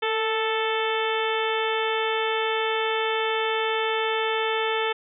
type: harmonic tone with a mistuned harmonic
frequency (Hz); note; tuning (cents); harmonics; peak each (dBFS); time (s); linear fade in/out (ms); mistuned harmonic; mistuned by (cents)
439.8; A4; -1; 1 / 2 / 3 / 4 / 5 / 6 / 7 / 8; -26 / -29 / -31 / -32 / -33 / -34 / -34 / -35; 0.02-4.93; 10; 1; +26
effects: none